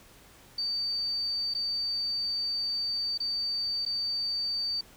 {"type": "tone with dropouts", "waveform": "sine", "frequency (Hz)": 4603, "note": "D8", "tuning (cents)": -36, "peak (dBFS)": -28, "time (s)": [0.58, 4.81], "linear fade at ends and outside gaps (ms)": 5, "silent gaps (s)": [[1.539, 1.548], [3.177, 3.201], [3.852, 3.861]], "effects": ["pink hiss -55 dBFS RMS until 4.96 s"]}